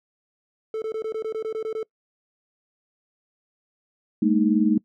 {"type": "tone bursts", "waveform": "triangle", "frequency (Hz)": 440, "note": "A4", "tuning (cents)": 0, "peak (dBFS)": -23, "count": 11, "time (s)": [0.74, 1.83], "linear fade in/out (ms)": 2, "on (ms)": 80, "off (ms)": 21}
{"type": "chord", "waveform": "sine", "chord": "Ab suspended second", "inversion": "none", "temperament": "equal with one note detuned", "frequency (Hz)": [207.7, 227.6, 311.1], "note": ["Ab3", "Bb3", "Eb4"], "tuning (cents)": [0, -41, 0], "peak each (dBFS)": -21, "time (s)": [4.22, 4.78], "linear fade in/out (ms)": 5}
{"effects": ["noise-tail reverb RT60 0.1 s tail -24 dB re dry"]}